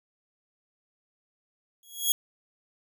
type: tone with exponential growth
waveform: 10% pulse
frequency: 3322 Hz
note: G#7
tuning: in tune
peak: -10 dBFS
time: 1.83-2.12 s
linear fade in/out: 1 ms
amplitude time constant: 63 ms
effects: none